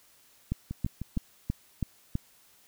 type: two click trains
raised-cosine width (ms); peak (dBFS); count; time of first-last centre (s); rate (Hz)
5; -16 / -22; 6 / 4; 0.52-2.154 / 0.71-1.169; 3.06 / 6.53
effects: white hiss -61 dBFS RMS until 2.67 s

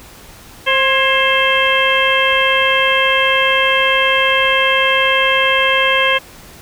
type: harmonic tone with a mistuned harmonic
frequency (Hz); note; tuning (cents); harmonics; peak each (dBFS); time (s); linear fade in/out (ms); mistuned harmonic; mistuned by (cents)
530; C5; +22; 1 / 2 / 3 / 4 / 5 / 6; -18 / -18 / -18 / -18 / -18 / -18; 0.66-6.19; 20; 3; +59
effects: pink hiss -39 dBFS RMS until 6.61 s

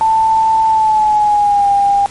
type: tone with pitch glide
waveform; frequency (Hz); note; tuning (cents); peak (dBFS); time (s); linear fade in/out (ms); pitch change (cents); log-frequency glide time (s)
sine; 886 to 803.1; A5 to G5; +12 to +42; -8; 0.01-2.06; 0; -170; 0.67-1.69
effects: pink hiss -34 dBFS RMS until 2.1 s + MP3 48 kbps

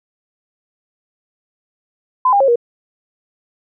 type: tone with pitch steps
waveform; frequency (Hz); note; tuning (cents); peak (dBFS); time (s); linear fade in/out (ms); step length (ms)
sine; 1016 / 805 / 544 / 475.2; B5 / G5 / C#5 / A#4; +49 / +46 / -33 / +33; -9; 2.25-2.558; 5; 77
effects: none

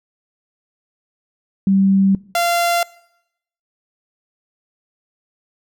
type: tone pair in turn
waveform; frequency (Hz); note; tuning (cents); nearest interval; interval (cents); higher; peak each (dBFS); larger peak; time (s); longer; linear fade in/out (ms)
sine / sawtooth; 194.2 / 689.9; G3 / F5; -16 / -21; octave + minor seventh; 2195; second; -11; neither; 1.67-2.15 / 2.35-2.83; neither; 2
effects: noise-tail reverb RT60 0.8 s tail -22 dB re dry

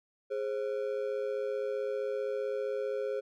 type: ring-modulated tone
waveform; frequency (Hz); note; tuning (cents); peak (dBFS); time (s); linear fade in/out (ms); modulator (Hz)
triangle; 473.9; A#4; +28; -26; 0.3-3.21; 20; 57.7
effects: none

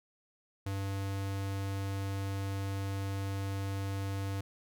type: tone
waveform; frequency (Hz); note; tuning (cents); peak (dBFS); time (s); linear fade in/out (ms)
square; 98; G2; 0; -34; 0.66-4.41; 5
effects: none

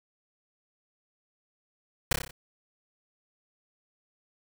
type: noise with echo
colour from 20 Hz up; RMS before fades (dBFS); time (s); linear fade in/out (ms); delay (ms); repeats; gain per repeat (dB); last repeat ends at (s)
pink; -22; 2.11-2.13; 5; 30; 6; -4; 2.31
effects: none

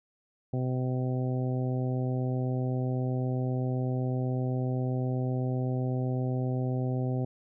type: harmonic tone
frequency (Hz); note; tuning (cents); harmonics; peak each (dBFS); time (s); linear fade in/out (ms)
127.8; C3; -40; 1 / 2 / 3 / 4 / 5 / 6; -28 / -34 / -38 / -40 / -42 / -44; 0.53-7.25; 5
effects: none

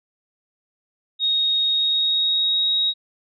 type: tone with pitch glide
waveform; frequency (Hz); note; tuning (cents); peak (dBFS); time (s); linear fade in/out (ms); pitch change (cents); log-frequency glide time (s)
sine; 3742 to 3790; A#7 to A#7; +6 to +28; -17; 1.19-2.94; 50; +22; 1.66-2.72
effects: none

